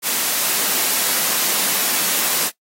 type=high-pass noise; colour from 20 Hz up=white; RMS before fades=-19 dBFS; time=0.02-2.51 s; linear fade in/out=50 ms; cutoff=170 Hz; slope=24 dB/octave; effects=noise-tail reverb RT60 0.1 s tail -17 dB re dry + AAC 48 kbps